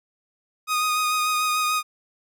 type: tone with vibrato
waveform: sawtooth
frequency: 1242 Hz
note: D#6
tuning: 3 cents flat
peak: -17 dBFS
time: 0.67-1.83 s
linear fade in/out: 50 ms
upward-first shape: sine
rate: 6.8 Hz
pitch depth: 17 cents each way
effects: none